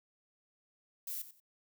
violet noise with echo, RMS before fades -40 dBFS, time 1.07-1.22 s, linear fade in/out 5 ms, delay 91 ms, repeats 2, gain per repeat -13 dB, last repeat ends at 1.402 s, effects none

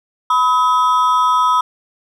triangle ring-modulated tone, 1136 Hz, C#6, 42 cents sharp, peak -6 dBFS, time 0.3-1.61 s, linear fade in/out 5 ms, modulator 140 Hz, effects none

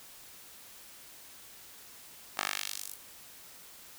10% pulse tone with high-pass filter sweep, 49.55 Hz, G1, 19 cents sharp, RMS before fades -37 dBFS, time 2.37-2.96 s, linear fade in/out 10 ms, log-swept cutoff 930 to 12000 Hz, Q 0.9, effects white hiss -52 dBFS RMS until 3.98 s

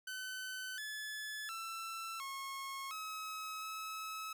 sawtooth tone with pitch steps, 1517 / 1720 / 1336 / 1088 / 1281 / 1292 Hz, F#6 / A6 / E6 / C#6 / E6 / E6, +43 / -40 / +23 / -33 / -50 / -35 cents, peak -38 dBFS, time 0.07-4.33 s, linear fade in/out 5 ms, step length 710 ms, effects none

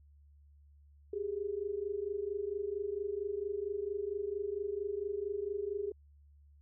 sine tone pair together, 390.2 / 414.6 Hz, G4 / G#4, -8 / -3 cents, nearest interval minor second, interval 105 cents, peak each -38 / -36 dBFS, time 1.13-5.92 s, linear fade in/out 5 ms, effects added 72 Hz sine -58 dBFS peak until 6.61 s

